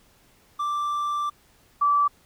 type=tone pair in turn; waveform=triangle / sine; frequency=1174.7 / 1158.5 Hz; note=D6 / D6; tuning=0 / -24 cents; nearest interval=unison; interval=24 cents; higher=first; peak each=-22 / -17 dBFS; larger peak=second; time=0.59-1.3 / 1.81-2.08 s; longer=first; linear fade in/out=10 ms; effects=pink hiss -59 dBFS RMS until 2.25 s